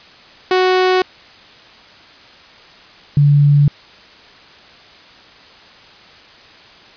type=tone pair in turn; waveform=sawtooth / sine; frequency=370 / 144.31 Hz; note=F#4 / D3; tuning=0 / -30 cents; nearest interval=octave + major third; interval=1630 cents; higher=first; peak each=-7 dBFS; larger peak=neither; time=0.51-1.02 / 3.17-3.68 s; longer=neither; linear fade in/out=2 ms; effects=white hiss -42 dBFS RMS until 6.96 s + resampled to 11025 Hz